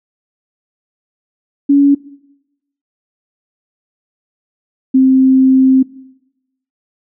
sine tone pair in turn, 281.9 / 262.6 Hz, C#4 / C4, +29 / +6 cents, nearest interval minor second, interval 123 cents, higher first, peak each -5 dBFS, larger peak neither, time 1.69-1.95 / 4.94-5.83 s, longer second, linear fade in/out 10 ms, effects noise-tail reverb RT60 0.9 s tail -20 dB re dry

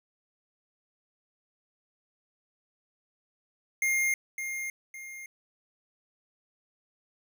square tone with echo, 2122 Hz, C7, 24 cents sharp, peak -25 dBFS, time 3.82-4.14 s, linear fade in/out 2 ms, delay 560 ms, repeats 2, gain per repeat -8 dB, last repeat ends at 5.26 s, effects none

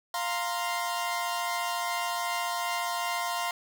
sawtooth chord, F suspended fourth, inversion none, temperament equal, 698.5 / 932.3 / 1046.5 Hz, F5 / Bb5 / C6, 0 / 0 / 0 cents, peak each -29 / -31 / -29 dBFS, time 0.14-3.51 s, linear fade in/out 2 ms, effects none

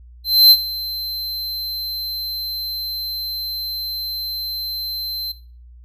square tone with ADSR envelope, 4100 Hz, C8, 36 cents flat, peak -6 dBFS, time 0.24-5.32 s, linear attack 270 ms, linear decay 51 ms, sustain -19 dB, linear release 6 ms, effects noise-tail reverb RT60 0.4 s tail -18 dB re dry + added 60 Hz sine -40 dBFS peak until 5.84 s

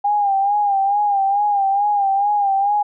sine tone with vibrato, 805 Hz, G5, 46 cents sharp, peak -14 dBFS, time 0.04-2.83 s, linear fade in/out 10 ms, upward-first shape sine, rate 2.3 Hz, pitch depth 59 cents each way, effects none

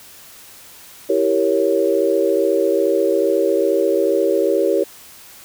sine chord, E diminished seventh, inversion none, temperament equal, 329.6 / 392 / 466.2 / 554.4 Hz, E4 / G4 / Bb4 / Db5, 0 / 0 / 0 / 0 cents, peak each -21 / -18 / -20 / -19 dBFS, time 1.09-4.84 s, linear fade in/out 10 ms, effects white hiss -42 dBFS RMS until 5.44 s

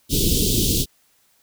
pink band-stop noise, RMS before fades -19 dBFS, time 0.09-0.86 s, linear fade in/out 50 ms, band 450 to 3100 Hz, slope 48 dB/octave, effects white hiss -61 dBFS RMS until 1.42 s

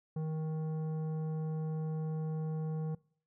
triangle tone with tanh clipping, 157.2 Hz, D#3, 18 cents sharp, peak -35 dBFS, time 0.16-2.95 s, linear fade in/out 5 ms, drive 15 dB, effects noise-tail reverb RT60 0.5 s tail -23 dB re dry

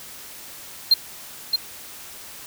triangle tone with echo, 4186 Hz, C8, in tune, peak -9 dBFS, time 0.91-0.94 s, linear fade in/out 5 ms, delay 620 ms, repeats 1, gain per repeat -6 dB, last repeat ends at 1.56 s, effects white hiss -40 dBFS RMS until 2.46 s

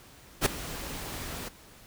pink noise with ADSR envelope, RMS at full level -21 dBFS, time 0.41-1.49 s, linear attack 49 ms, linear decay 7 ms, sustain -17 dB, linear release 12 ms, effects pink hiss -53 dBFS RMS until 1.86 s

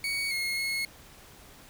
30% pulse tone with pitch steps, 2237 / 2157 / 2172 Hz, C#7 / C#7 / C#7, +15 / -48 / -36 cents, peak -26 dBFS, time 0.04-0.85 s, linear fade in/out 2 ms, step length 270 ms, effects pink hiss -52 dBFS RMS until 1.69 s

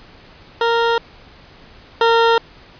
20% pulse tone pair in turn, 464.2 / 460.2 Hz, A#4 / A#4, -7 / -22 cents, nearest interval unison, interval 15 cents, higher first, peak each -9 / -6 dBFS, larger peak second, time 0.61-0.98 / 2.01-2.38 s, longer neither, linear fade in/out 2 ms, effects pink hiss -44 dBFS RMS until 2.79 s + resampled to 11025 Hz

